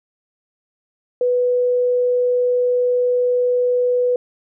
sine tone, 493.9 Hz, B4, in tune, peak -14 dBFS, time 1.21-4.16 s, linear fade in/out 2 ms, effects none

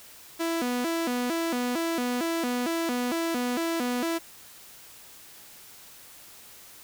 sawtooth tone with vibrato, 285.7 Hz, D4, 48 cents flat, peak -22 dBFS, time 0.39-4.19 s, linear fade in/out 20 ms, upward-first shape square, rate 2.2 Hz, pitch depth 260 cents each way, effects white hiss -49 dBFS RMS until 6.83 s

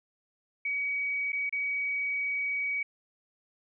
sine tone with dropouts, 2264 Hz, C#7, 36 cents sharp, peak -28 dBFS, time 0.65-2.83 s, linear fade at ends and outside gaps 5 ms, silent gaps 1.321-1.329 / 1.495-1.525 s, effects none

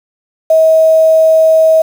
sine tone with quantisation, 640 Hz, D#5, 49 cents sharp, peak -4 dBFS, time 0.5-1.82 s, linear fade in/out 5 ms, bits 5, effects none

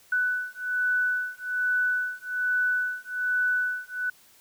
sine beating tone pair, 1490 / 1491.2 Hz, F#6 / F#6, +12 / +13 cents, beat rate 1.2 Hz, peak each -27 dBFS, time 0.12-4.1 s, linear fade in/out 5 ms, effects white hiss -57 dBFS RMS until 4.4 s

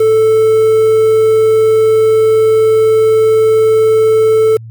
triangle tone with quantisation, 439.9 Hz, A4, in tune, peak -4 dBFS, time 0-4.57 s, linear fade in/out 5 ms, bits 5, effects added 113 Hz sine -27 dBFS peak until 4.7 s

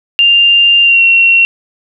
sine tone with pitch glide, 2794 to 2732 Hz, F7 to F7, 0 to -39 cents, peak -4 dBFS, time 0.19-1.45 s, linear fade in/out 0 ms, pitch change -39 cents, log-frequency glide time 0.82-1.02 s, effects none

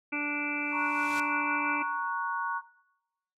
harmonic tone, 292.8 Hz, D4, 5 cents flat, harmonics 1 / 2 / 3 / 4 / 5 / 7 / 8 / 9, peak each -34 / -45 / -42 / -44 / -39 / -42 / -33 / -40 dBFS, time 0.12-1.83 s, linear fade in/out 10 ms
white noise with exponential growth, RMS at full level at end -37 dBFS, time 0.55-1.2 s, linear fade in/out 2 ms, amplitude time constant 140 ms
sine chord, F# major, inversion first, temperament equal with one note detuned, 932.3 / 1108.7 / 1469.8 Hz, A#5 / C#6 / F#6, 0 / 0 / -12 cents, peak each -33 / -33 / -34 dBFS, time 0.71-2.62 s, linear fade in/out 50 ms
effects noise-tail reverb RT60 0.9 s tail -19 dB re dry + low-pass 8000 Hz 12 dB/octave

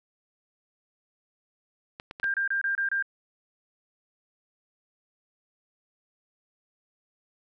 clicks, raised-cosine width 0.3 ms, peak -22 dBFS, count 4, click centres 1.999 / 2.111 / 2.199 / 2.242 s
sine tone bursts, 1594 Hz, G6, 28 cents sharp, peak -24 dBFS, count 6, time 2.23-3.025 s, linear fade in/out 2 ms, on 110 ms, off 27 ms
effects none

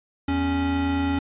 square tone pair together, 82.75 / 277.2 Hz, E2 / C#4, +7 / 0 cents, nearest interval octave + major sixth, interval 2093 cents, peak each -28 / -23 dBFS, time 0.28-1.19 s, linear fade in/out 5 ms, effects resampled to 8000 Hz

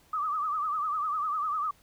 sine tone with vibrato, 1214 Hz, D#6, 43 cents flat, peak -27 dBFS, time 0.13-1.71 s, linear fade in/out 5 ms, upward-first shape triangle, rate 10 Hz, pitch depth 130 cents each way, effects pink hiss -62 dBFS RMS until 1.82 s

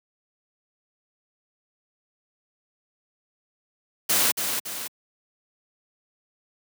white noise with echo, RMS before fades -21 dBFS, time 4.09-4.32 s, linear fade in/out 10 ms, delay 280 ms, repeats 2, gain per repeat -6 dB, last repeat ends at 4.88 s, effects high-pass 150 Hz 12 dB/octave

